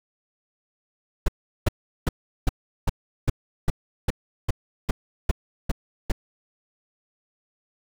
brown noise bursts, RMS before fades -18 dBFS, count 13, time 1.26-6.119 s, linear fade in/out 5 ms, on 23 ms, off 380 ms, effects none

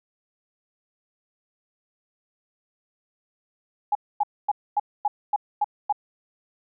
sine tone bursts, 830.6 Hz, G#5, in tune, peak -18 dBFS, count 8, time 3.92-5.926 s, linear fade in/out 5 ms, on 32 ms, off 250 ms, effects none

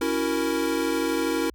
square chord, F# dominant seventh, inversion second, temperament equal, 277.2 / 329.6 / 370 / 466.2 Hz, C#4 / E4 / F#4 / A#4, 0 / 0 / 0 / 0 cents, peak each -30 / -27 / -33 / -29 dBFS, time 0.01-1.5 s, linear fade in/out 5 ms, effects added 60 Hz sine -48 dBFS peak until 1.54 s

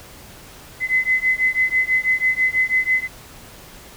sine beating tone pair, 2031 / 2037.1 Hz, B6 / C7, +48 / -47 cents, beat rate 6.1 Hz, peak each -19 dBFS, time 0.8-3.08 s, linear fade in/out 50 ms, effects pink hiss -42 dBFS RMS until 3.96 s

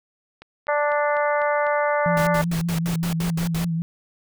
click train, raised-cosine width 0.3 ms, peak -25 dBFS, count 6, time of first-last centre 0.42-1.667 s, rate 4.01 Hz
harmonic tone, 293.7 Hz, D4, in tune, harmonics 2 / 3 / 4 / 5 / 6 / 7, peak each -21 / -25 / -27 / -29 / -31 / -32 dBFS, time 0.68-2.42 s, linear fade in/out 10 ms
sine tone with vibrato, 167.6 Hz, E3, 29 cents sharp, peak -21 dBFS, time 2.06-3.82 s, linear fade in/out 0 ms, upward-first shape sine, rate 5.2 Hz, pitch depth 47 cents each way
pink noise bursts, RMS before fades -31 dBFS, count 9, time 2.17-3.645 s, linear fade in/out 0 ms, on 99 ms, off 73 ms
effects none

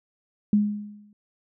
sine tone with exponential decay, 207.7 Hz, G#3, in tune, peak -14 dBFS, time 0.53-1.13 s, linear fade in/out 2 ms, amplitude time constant 130 ms, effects none

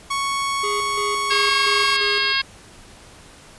sawtooth tone, 1108.7 Hz, C#6, in tune, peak -17 dBFS, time 0.1-1.97 s, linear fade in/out 10 ms
square tone with tremolo, 410.8 Hz, G#4, 19 cents flat, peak -26 dBFS, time 0.63-2.33 s, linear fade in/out 10 ms, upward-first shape square, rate 2.9 Hz, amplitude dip 60%
harmonic tone, 542 Hz, C#5, 39 cents flat, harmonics 2 / 3 / 4 / 5 / 6 / 7 / 8 / 9, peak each -28 / -24 / -26 / -26 / -25 / -30 / -26 / -26 dBFS, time 1.3-2.42 s, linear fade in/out 10 ms
effects pink hiss -45 dBFS RMS until 3.58 s + resampled to 24000 Hz

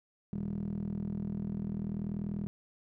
15% pulse tone with band-pass filter, 40.32 Hz, E1, 38 cents flat, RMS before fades -36 dBFS, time 0.33-2.47 s, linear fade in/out 0 ms, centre 210 Hz, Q 5.8, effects none

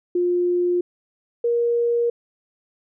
sine tone pair in turn, 353.9 / 472.4 Hz, F4 / A#4, +23 / +23 cents, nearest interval perfect fourth, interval 500 cents, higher second, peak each -17 dBFS, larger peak neither, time 0.15-0.81 / 1.44-2.1 s, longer neither, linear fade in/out 5 ms, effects none

